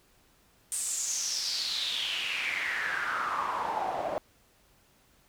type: noise with band-pass filter sweep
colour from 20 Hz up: pink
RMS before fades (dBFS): -32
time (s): 0.72-4.18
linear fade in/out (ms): 0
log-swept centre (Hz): 8800 to 620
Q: 5.7
effects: pink hiss -64 dBFS RMS until 5.28 s